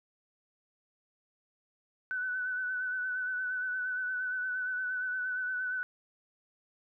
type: tone with vibrato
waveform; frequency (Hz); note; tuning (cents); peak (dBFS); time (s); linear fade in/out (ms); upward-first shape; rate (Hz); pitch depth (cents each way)
sine; 1500; F#6; +23; -31; 2.11-5.83; 0; sine; 8.6; 32
effects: none